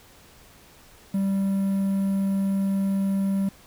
triangle tone with quantisation, 195.3 Hz, G3, 6 cents flat, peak -19 dBFS, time 1.14-3.49 s, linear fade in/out 5 ms, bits 8, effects pink hiss -52 dBFS RMS until 3.66 s

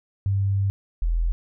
sine tone pair in turn, 98.5 / 41.83 Hz, G2 / E1, +9 / +26 cents, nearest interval octave + minor third, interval 1483 cents, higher first, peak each -19 dBFS, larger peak neither, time 0.26-0.7 / 1.02-1.32 s, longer first, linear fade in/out 0 ms, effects none

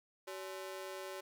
sawtooth ring-modulated tone, 474.1 Hz, A#4, 29 cents sharp, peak -36 dBFS, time 0.27-1.21 s, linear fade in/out 10 ms, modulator 95 Hz, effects none

